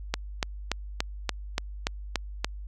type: click train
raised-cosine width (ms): 0.2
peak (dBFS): -8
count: 9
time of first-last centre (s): 0.14-2.445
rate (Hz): 3.47
effects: added 50 Hz sine -36 dBFS peak until 2.67 s